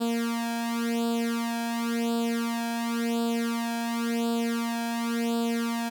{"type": "tone with flanger", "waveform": "sawtooth", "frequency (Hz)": 232.7, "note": "A#3", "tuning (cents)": -3, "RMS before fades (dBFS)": -28, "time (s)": [0, 5.9], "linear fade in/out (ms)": 20, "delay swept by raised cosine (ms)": [0.24, 1.23], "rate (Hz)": 0.93, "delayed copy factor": 0.85, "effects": []}